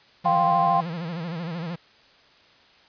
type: tone with vibrato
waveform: 45% pulse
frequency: 168.3 Hz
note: E3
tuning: 36 cents sharp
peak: -29 dBFS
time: 0.24-1.76 s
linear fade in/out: 10 ms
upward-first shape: sine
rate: 13 Hz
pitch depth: 110 cents each way
type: chord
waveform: sine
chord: F suspended second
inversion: none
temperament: just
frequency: 698.5 / 785.8 / 1047.7 Hz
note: F5 / G5 / C6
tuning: 0 / +4 / +2 cents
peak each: -22 dBFS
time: 0.25-0.81 s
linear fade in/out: 10 ms
effects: white hiss -55 dBFS RMS until 2.88 s + resampled to 11025 Hz